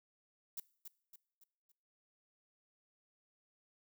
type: noise with echo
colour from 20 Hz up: violet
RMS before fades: -42 dBFS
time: 0.57-0.6 s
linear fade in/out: 5 ms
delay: 280 ms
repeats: 4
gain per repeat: -7 dB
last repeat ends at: 1.72 s
effects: noise-tail reverb RT60 0.6 s tail -21 dB re dry